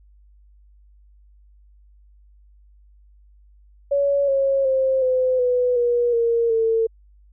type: tone with pitch steps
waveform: sine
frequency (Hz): 563 / 545.4 / 528.3 / 511.8 / 495.8 / 480.3 / 465.3 / 450.7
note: C#5 / C#5 / C5 / C5 / B4 / B4 / A#4 / A4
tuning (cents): +27 / -28 / +17 / -38 / +7 / -48 / -3 / +42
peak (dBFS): -16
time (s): 3.91-6.87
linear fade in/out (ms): 10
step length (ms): 370
effects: added 50 Hz sine -49 dBFS peak until 7.32 s